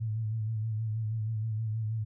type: tone with vibrato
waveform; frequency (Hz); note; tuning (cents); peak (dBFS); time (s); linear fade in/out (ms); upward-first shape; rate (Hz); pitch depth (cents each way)
sine; 110; A2; 0; -29; 0-2.05; 20; sine; 6.3; 50
effects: none